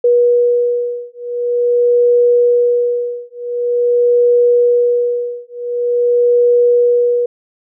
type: beating tone pair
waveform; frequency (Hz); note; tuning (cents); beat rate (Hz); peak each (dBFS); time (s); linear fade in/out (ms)
sine; 483 / 483.46; B4 / B4; -39 / -37; 0.46; -13; 0.04-7.26; 5
effects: none